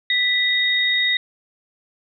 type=tone pair together; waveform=sine; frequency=1975.5 / 3729 Hz; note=B6 / A#7; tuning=0 / 0 cents; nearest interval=major seventh; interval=1100 cents; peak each=-19 dBFS; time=0.1-1.17 s; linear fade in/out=2 ms; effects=none